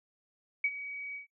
sine tone with ADSR envelope, 2266 Hz, C#7, 37 cents sharp, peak -24 dBFS, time 0.64-1.27 s, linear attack 4 ms, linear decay 53 ms, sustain -14 dB, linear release 120 ms, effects noise-tail reverb RT60 0.1 s tail -20 dB re dry

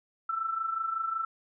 sine tone with amplitude modulation, 1330 Hz, E6, 15 cents sharp, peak -26 dBFS, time 0.29-1.25 s, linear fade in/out 5 ms, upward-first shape sine, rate 25.4 Hz, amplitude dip 65%, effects none

